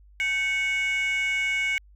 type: tone with frequency modulation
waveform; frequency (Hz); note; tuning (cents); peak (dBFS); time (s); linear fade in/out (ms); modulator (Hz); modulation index
sine; 2217; C#7; 0; -20; 0.2-1.78; 0; 674; 0.53
effects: tanh soft clip ceiling -22 dBFS + added 50 Hz sine -50 dBFS peak until 1.95 s